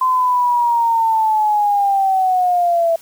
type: linear sweep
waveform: sine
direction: down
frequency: 1034 to 659.3 Hz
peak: -12 dBFS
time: 0.01-2.96 s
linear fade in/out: 5 ms
effects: white hiss -45 dBFS RMS until 3.01 s